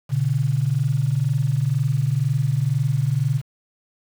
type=tone pair together; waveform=sine; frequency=121.3 / 143.34 Hz; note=B2 / D3; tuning=-31 / -42 cents; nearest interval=minor third; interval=289 cents; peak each=-21 / -20 dBFS; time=0.09-3.42 s; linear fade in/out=50 ms; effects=7-bit